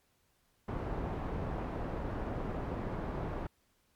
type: low-pass noise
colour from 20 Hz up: pink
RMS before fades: -37 dBFS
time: 0.68-3.47 s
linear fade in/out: 5 ms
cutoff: 970 Hz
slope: 12 dB/octave
effects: pink hiss -73 dBFS RMS until 3.95 s + MP3 96 kbps